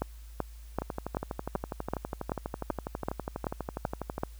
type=two click trains; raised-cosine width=1 ms; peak=-19 / -15 dBFS; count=42 / 12; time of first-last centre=0.82-4.181 / 0.02-4.235 s; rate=12.2 / 2.61 Hz; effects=added 55 Hz sine -44 dBFS peak until 4.39 s + white hiss -60 dBFS RMS until 4.39 s